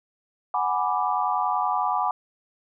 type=chord; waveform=sine; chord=G# half-diminished seventh; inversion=third; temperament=equal; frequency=740 / 830.6 / 987.8 / 1174.7 Hz; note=F#5 / G#5 / B5 / D6; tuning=0 / 0 / 0 / 0 cents; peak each=-27 dBFS; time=0.54-2.11 s; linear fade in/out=2 ms; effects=none